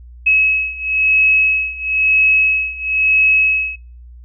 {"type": "beating tone pair", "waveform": "sine", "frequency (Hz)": [2569, 2570], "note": ["E7", "E7"], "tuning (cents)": [-45, -45], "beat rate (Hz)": 1, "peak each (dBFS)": [-14, -16], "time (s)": [0.26, 3.76], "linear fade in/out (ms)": 10, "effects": ["noise-tail reverb RT60 0.4 s tail -26 dB re dry", "added 60 Hz sine -35 dBFS peak until 4.24 s"]}